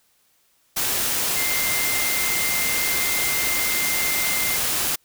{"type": "tone in noise", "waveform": "sine", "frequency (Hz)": 2093, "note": "C7", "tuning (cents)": 0, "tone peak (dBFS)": -26, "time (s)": [1.36, 4.57], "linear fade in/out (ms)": 10, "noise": "white", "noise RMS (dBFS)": -23, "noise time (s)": [0.76, 4.96], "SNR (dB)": -6, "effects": ["white hiss -63 dBFS RMS until 5.04 s"]}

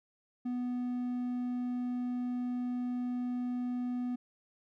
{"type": "tone", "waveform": "triangle", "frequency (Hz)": 246.9, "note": "B3", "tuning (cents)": 0, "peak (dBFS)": -30, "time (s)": [0.45, 4.16], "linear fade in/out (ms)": 10, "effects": []}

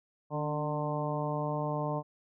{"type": "harmonic tone with a mistuned harmonic", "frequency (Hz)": 149.9, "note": "D3", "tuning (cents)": 36, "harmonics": [1, 2, 3, 4, 5, 6, 7], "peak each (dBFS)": [-34, -39, -40, -36, -41, -39, -40], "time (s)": [0.3, 2.03], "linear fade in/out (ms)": 50, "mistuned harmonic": 2, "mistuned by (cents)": -45, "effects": []}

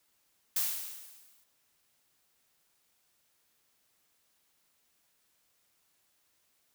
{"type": "noise with exponential decay", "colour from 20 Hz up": "blue", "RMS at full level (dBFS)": -28, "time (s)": [0.56, 1.44], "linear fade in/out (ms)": 5, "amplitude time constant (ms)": 190, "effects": ["white hiss -73 dBFS RMS until 6.74 s"]}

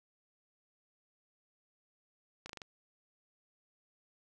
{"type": "slowing click train", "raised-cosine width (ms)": 0.2, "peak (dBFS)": -27, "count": 5, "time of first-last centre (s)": [2.46, 2.618], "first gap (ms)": 34, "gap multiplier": 1.1, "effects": []}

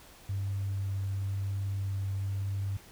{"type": "tone with vibrato", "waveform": "sine", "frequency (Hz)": 98, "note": "G2", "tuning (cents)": 0, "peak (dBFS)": -29, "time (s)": [0.29, 2.77], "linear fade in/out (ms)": 5, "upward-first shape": "sine", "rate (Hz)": 1, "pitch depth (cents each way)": 8, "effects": ["tanh soft clip ceiling -25 dBFS", "pink hiss -54 dBFS RMS until 2.91 s"]}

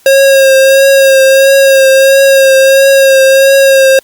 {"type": "tone with vibrato", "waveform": "square", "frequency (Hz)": 540, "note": "C#5", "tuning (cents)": -45, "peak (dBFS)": -3, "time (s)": [0.06, 3.99], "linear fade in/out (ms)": 2, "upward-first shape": "triangle", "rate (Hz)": 1.5, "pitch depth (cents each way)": 27, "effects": ["white hiss -45 dBFS RMS until 4.03 s", "Opus 48 kbps"]}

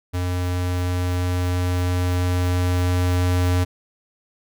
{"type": "tone with level ramp", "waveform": "square", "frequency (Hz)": 89.7, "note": "F2", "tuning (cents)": 47, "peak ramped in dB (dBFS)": [-22, -17], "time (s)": [0.13, 3.65], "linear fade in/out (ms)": 20, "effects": []}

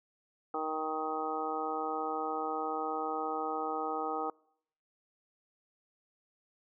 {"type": "harmonic tone", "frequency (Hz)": 156.8, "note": "D#3", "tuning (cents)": 14, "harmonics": [2, 3, 4, 5, 6, 7, 8], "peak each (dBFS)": [-41, -38, -47, -36, -45, -45, -38], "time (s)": [0.54, 4.3], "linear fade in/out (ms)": 2, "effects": ["noise-tail reverb RT60 0.7 s tail -26 dB re dry"]}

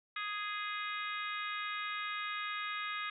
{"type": "harmonic tone", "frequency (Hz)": 415.3, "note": "G#4", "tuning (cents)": 0, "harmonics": [3, 4, 5, 6, 7, 8, 9], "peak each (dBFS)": [-40, -43, -43, -45, -52, -50, -47], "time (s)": [0.16, 3.1], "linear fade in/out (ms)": 5, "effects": []}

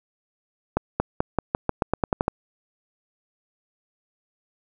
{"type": "accelerating click train", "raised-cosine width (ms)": 1, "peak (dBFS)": -6, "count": 12, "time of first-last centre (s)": [0.77, 2.281], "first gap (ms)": 230, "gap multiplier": 0.89, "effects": []}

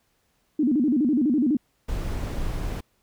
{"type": "tone with vibrato", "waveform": "sine", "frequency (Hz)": 271.4, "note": "C#4", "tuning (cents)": -36, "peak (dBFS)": -18, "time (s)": [0.59, 1.57], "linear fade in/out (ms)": 5, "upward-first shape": "square", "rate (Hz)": 12, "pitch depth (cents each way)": 200}
{"type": "noise", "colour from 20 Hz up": "brown", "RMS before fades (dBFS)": -28, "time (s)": [1.88, 2.81], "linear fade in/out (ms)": 10}
{"effects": ["pink hiss -69 dBFS RMS until 3.02 s"]}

